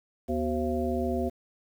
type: harmonic tone with a mistuned harmonic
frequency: 75.4 Hz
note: D2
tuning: 46 cents sharp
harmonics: 1 / 3 / 5 / 7 / 9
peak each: -33 / -30 / -32 / -35 / -33 dBFS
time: 0.28-1.3 s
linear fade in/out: 20 ms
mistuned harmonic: 3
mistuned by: +130 cents
effects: 9-bit